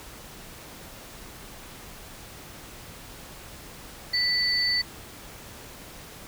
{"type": "tone pair together", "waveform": "sine", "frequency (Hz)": [1976, 4511], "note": ["B6", "C#8"], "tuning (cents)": [0, 29], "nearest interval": "octave + major second", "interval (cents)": 1429, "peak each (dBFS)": [-27, -23], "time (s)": [4.13, 4.82], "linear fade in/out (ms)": 10, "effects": ["pink hiss -44 dBFS RMS until 6.27 s"]}